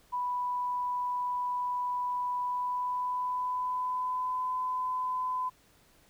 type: tone with pitch glide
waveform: sine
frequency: 987.8 to 1012.1 Hz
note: B5 to B5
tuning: 0 to +42 cents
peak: -29 dBFS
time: 0.12-5.5 s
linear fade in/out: 20 ms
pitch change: +42 cents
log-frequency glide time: 2.4-4.5 s
effects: pink hiss -63 dBFS RMS until 6.09 s